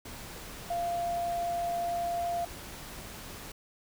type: tone in noise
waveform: sine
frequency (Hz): 692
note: F5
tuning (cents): -16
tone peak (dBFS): -29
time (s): 0.7-2.45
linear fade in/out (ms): 5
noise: pink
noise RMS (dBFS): -44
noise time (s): 0.05-3.52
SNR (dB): +12
effects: none